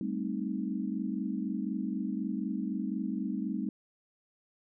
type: chord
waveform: sine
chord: A half-diminished seventh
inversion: third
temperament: equal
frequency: 196 / 220 / 261.6 / 311.1 Hz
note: G3 / A3 / C4 / Eb4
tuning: 0 / 0 / 0 / 0 cents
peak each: -35 / -36 / -37 / -38 dBFS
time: 0.01-3.69 s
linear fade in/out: 2 ms
effects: none